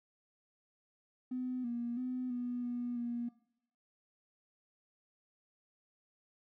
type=tone with pitch steps; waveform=triangle; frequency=253 / 237.7 / 253.1 / 244.8 / 242.8 / 238.2 Hz; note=B3 / A#3 / B3 / B3 / B3 / A#3; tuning=+42 / +34 / +43 / -15 / -29 / +38 cents; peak=-31 dBFS; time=1.31-3.29 s; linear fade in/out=10 ms; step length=330 ms; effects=noise-tail reverb RT60 0.7 s tail -22 dB re dry + tanh soft clip ceiling -33 dBFS